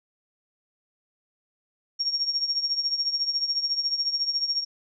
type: tone with tremolo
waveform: sine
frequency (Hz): 5550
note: F8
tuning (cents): -12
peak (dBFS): -20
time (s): 1.99-4.65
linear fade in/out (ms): 20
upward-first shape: triangle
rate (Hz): 14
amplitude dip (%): 80
effects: none